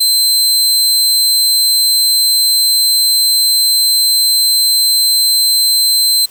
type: tone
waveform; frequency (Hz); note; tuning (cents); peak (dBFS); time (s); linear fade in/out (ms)
sawtooth; 4100; C8; -36; -6; 0-6.26; 10
effects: white hiss -41 dBFS RMS until 6.3 s